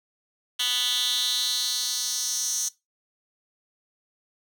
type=tone with high-pass filter sweep; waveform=10% pulse; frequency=247.6 Hz; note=B3; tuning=5 cents sharp; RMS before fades=-26 dBFS; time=0.59-2.69 s; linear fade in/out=10 ms; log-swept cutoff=3000 to 6100 Hz; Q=3.8; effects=noise-tail reverb RT60 0.2 s tail -18 dB re dry